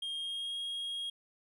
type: tone with pitch glide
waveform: triangle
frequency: 3226 to 3271 Hz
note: G7 to G#7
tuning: +49 to -27 cents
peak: -34 dBFS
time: 0.02-1.1 s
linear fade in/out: 5 ms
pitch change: +24 cents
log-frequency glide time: 0.14-0.57 s
effects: none